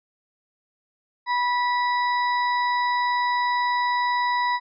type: harmonic tone with a mistuned harmonic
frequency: 979 Hz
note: B5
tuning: 15 cents flat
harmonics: 1 / 2 / 4 / 5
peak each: -21 / -27 / -35 / -40 dBFS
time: 1.26-4.6 s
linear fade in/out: 50 ms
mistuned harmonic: 5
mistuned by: +37 cents
effects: none